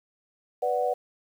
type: chord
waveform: sine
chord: B minor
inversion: none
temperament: equal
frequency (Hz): 493.9 / 587.3 / 740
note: B4 / D5 / F#5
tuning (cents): 0 / 0 / 0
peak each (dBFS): -27 / -29 / -27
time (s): 0.62-0.94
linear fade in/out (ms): 10
effects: 9-bit